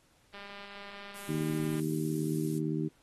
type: click train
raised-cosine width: 0.3 ms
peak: -32 dBFS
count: 294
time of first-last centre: 0.34-1.798 s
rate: 201 Hz
type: noise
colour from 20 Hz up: violet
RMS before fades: -44 dBFS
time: 1.15-2.59 s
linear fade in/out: 10 ms
type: harmonic tone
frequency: 77.78 Hz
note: D#2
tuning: in tune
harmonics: 2 / 3 / 4 / 5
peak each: -33 / -37 / -34 / -38 dBFS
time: 1.28-2.89 s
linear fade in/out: 20 ms
effects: pink hiss -67 dBFS RMS until 3.02 s + AAC 32 kbps